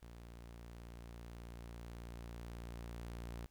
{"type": "tone with level ramp", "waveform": "sawtooth", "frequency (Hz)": 58.27, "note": "A#1", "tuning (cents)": 0, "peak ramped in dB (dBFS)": [-48, -40], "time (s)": [0.02, 3.46], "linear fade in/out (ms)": 0, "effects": ["pink hiss -75 dBFS RMS until 3.5 s"]}